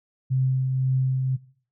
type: tone with tremolo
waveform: sine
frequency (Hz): 130.81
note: C3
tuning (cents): 0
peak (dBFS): -18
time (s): 0.3-1.37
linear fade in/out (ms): 20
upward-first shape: triangle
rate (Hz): 1.9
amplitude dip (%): 35
effects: noise-tail reverb RT60 0.5 s tail -20 dB re dry